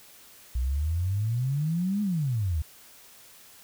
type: exponential two-way sweep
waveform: sine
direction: up then down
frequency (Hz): 59.3 to 212.3 to 72.4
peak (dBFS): -24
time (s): 0.55-2.62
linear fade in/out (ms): 5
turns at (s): 2.02
effects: white hiss -52 dBFS RMS until 3.63 s